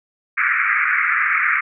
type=band-pass noise; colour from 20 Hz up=white; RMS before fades=-18 dBFS; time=0.37-1.61 s; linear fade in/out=10 ms; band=1200 to 2300 Hz; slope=96 dB/octave; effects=none